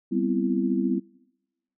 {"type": "chord", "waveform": "sine", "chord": "C major seventh", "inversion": "second", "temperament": "equal with one note detuned", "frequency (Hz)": [196, 246.9, 261.6, 334], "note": ["G3", "B3", "C4", "E4"], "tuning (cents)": [0, 0, 0, 23], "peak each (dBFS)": -27, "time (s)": [0.11, 1], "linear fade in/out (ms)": 20, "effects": ["noise-tail reverb RT60 1.0 s tail -26 dB re dry"]}